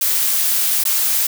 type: noise with dropouts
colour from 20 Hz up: blue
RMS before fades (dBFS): -17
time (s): 0.01-1.27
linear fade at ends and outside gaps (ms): 5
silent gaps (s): 0.838-0.852
effects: none